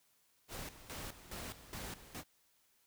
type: noise with tremolo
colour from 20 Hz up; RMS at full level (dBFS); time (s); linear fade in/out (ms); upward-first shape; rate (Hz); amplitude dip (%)
pink; -45; 0.48-2.24; 50; square; 2.4; 75
effects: white hiss -73 dBFS RMS until 2.86 s